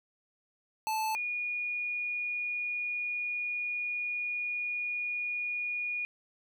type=tone pair in turn; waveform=square / sine; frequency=874 / 2445 Hz; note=A5 / D#7; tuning=-12 / -31 cents; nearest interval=octave + tritone; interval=1781 cents; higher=second; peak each=-30 / -31 dBFS; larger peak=first; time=0.87-1.15 / 1.15-6.05 s; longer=second; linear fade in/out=0 ms; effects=none